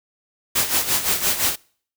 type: noise with tremolo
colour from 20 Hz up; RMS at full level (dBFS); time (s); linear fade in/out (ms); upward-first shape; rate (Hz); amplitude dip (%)
white; -18; 0.55-1.56; 10; sine; 5.8; 70
effects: noise-tail reverb RT60 0.5 s tail -25 dB re dry